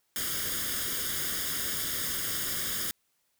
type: noise with comb filter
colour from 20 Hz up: white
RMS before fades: -32 dBFS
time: 0.16-2.91 s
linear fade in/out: 0 ms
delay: 0.59 ms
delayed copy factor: +0.75
effects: white hiss -74 dBFS RMS until 3.39 s